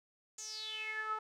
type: tone with band-pass filter sweep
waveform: sawtooth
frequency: 434.1 Hz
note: A4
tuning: 23 cents flat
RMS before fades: -41 dBFS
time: 0.38-1.19 s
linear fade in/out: 5 ms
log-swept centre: 7000 to 1100 Hz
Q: 8.9
effects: none